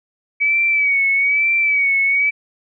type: tone with vibrato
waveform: sine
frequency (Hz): 2272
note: C#7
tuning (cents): +42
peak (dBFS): -13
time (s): 0.4-2.31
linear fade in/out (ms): 20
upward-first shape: sine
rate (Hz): 1.1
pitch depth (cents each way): 58
effects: none